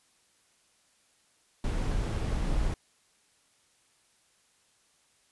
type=noise; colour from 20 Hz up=brown; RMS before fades=-29 dBFS; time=1.64-2.74 s; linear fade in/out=2 ms; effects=white hiss -67 dBFS RMS until 5.31 s + resampled to 24000 Hz